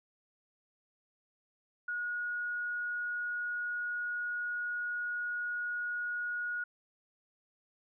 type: tone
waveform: sine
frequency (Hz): 1448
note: F#6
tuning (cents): -38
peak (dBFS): -33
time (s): 1.88-6.64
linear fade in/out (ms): 5
effects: none